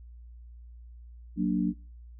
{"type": "chord", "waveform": "sine", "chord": "Gb augmented", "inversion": "none", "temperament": "equal", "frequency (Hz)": [185, 233.1, 293.7], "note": ["Gb3", "Bb3", "D4"], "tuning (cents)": [0, 0, 0], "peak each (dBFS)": [-27, -30, -29], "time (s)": [1.36, 1.74], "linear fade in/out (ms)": 50, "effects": ["noise-tail reverb RT60 0.4 s tail -25 dB re dry", "added 59 Hz sine -45 dBFS peak until 2.19 s"]}